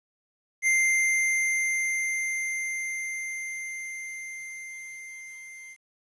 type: tone with level ramp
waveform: square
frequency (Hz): 2093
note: C7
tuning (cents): 0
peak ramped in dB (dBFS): -20 to -43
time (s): 0.62-5.77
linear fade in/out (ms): 50
effects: resampled to 24000 Hz + 10-bit